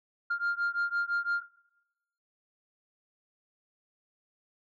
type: beating tone pair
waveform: sine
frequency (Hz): 1398 / 1403.9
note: F6 / F6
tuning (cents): +1 / +9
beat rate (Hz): 5.9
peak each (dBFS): -30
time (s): 0.3-1.43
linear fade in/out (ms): 10
effects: noise-tail reverb RT60 0.9 s tail -17 dB re dry + tanh soft clip ceiling -24 dBFS